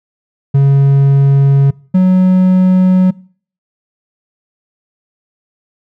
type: tone pair in turn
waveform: triangle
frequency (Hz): 138.59 / 185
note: C#3 / F#3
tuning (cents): 0 / 0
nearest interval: perfect fourth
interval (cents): 500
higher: second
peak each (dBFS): -3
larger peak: neither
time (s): 0.54-1.71 / 1.94-3.11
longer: neither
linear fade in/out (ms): 10
effects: noise-tail reverb RT60 0.5 s tail -23 dB re dry